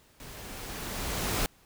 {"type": "noise with level ramp", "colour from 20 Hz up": "pink", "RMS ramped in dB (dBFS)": [-46, -28], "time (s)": [0.2, 1.46], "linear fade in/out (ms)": 0, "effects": ["pink hiss -61 dBFS RMS until 1.65 s"]}